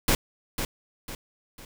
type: noise with echo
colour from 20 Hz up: pink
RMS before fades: -21 dBFS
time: 0.08-0.15 s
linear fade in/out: 2 ms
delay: 500 ms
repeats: 3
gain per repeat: -8 dB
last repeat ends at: 1.65 s
effects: none